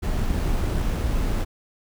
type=noise with sample-and-hold; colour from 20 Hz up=brown; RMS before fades=-23 dBFS; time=0.02-1.45 s; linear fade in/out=20 ms; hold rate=8820 Hz; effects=none